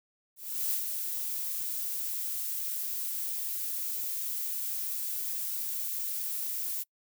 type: noise with ADSR envelope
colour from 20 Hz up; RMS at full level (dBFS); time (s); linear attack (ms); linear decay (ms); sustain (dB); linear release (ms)
violet; -29; 0.36-6.84; 360; 81; -5; 23
effects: noise-tail reverb RT60 0.1 s tail -26 dB re dry